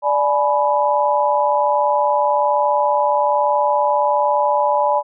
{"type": "chord", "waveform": "sine", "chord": "G# diminished", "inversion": "second", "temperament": "equal with one note detuned", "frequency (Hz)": [587.3, 846.6, 987.8], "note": ["D5", "G#5", "B5"], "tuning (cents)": [0, 33, 0], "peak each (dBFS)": -18, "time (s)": [0.02, 5.03], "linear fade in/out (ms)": 50, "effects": []}